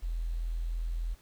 sine tone with quantisation, 41.65 Hz, E1, 19 cents sharp, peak -30 dBFS, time 0.02-1.15 s, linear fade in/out 20 ms, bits 10, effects pink hiss -62 dBFS RMS until 1.21 s

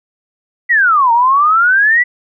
sine exponential two-way sweep, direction down then up, 1995 to 911 to 1995 Hz, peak -7 dBFS, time 0.69-2.04 s, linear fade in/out 20 ms, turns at 1.12 s, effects none

